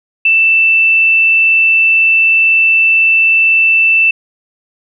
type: tone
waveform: sine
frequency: 2659 Hz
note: E7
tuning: 14 cents sharp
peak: -6 dBFS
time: 0.25-4.11 s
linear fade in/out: 5 ms
effects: none